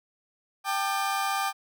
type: chord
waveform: 35% pulse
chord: G suspended second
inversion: none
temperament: equal with one note detuned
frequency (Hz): 784 / 880 / 1200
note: G5 / A5 / D6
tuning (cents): 0 / 0 / +37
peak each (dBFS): -27 / -33 / -28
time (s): 0.64-1.53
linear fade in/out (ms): 50
effects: none